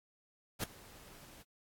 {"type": "noise with ADSR envelope", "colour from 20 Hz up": "pink", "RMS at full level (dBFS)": -33, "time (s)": [0.59, 1.44], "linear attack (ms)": 45, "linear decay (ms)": 6, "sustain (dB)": -23, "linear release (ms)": 27, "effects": ["AAC 64 kbps"]}